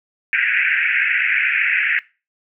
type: band-pass noise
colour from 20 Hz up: white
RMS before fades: -18 dBFS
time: 0.33-1.99 s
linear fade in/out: 0 ms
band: 1500 to 2600 Hz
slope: 96 dB/octave
effects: noise-tail reverb RT60 0.3 s tail -20 dB re dry